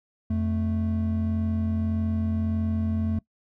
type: tone pair together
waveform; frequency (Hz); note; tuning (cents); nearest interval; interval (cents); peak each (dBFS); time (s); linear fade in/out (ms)
triangle; 87.23 / 220; F2 / A3; -2 / 0; octave + major third; 1602; -24; 0.3-3.19; 5
effects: noise-tail reverb RT60 0.1 s tail -21 dB re dry